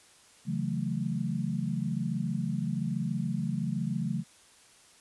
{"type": "chord", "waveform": "sine", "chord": "F# minor seventh", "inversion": "second", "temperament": "equal with one note detuned", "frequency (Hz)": [138.59, 164.81, 185.85, 220], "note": ["C#3", "E3", "F#3", "A3"], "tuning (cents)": [0, 0, 8, 0], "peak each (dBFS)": -34, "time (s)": [0.45, 4.24], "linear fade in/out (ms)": 50, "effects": ["white hiss -58 dBFS RMS until 5 s", "resampled to 24000 Hz"]}